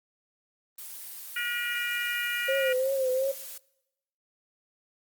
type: noise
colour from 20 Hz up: blue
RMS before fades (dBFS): -41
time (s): 0.78-3.58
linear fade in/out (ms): 5
type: harmonic tone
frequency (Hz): 479.2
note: A#4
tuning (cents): +48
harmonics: 3 / 4 / 5 / 6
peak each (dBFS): -32 / -33 / -34 / -35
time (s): 1.36-2.73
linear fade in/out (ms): 5
type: tone with vibrato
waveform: sine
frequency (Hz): 527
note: C5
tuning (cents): +12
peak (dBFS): -24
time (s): 2.48-3.32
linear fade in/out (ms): 10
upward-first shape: triangle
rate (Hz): 2.8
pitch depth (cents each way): 73
effects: noise-tail reverb RT60 0.9 s tail -23 dB re dry + Opus 24 kbps